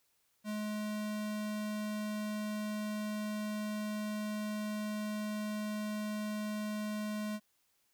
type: tone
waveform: square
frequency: 211.6 Hz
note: G#3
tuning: 33 cents sharp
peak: -36 dBFS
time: 0.44-7.4 s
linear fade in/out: 50 ms
effects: white hiss -75 dBFS RMS until 7.93 s